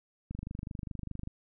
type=click train; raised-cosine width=5 ms; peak=-26 dBFS; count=25; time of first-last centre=0.31-1.274 s; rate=24.9 Hz; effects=none